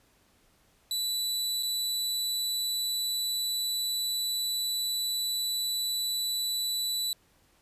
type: tone with dropouts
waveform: sawtooth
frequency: 3964 Hz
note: B7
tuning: 6 cents sharp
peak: -25 dBFS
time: 0.91-7.13 s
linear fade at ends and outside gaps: 1 ms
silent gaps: 1.626-1.631 s
effects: pink hiss -65 dBFS RMS until 7.61 s + resampled to 32000 Hz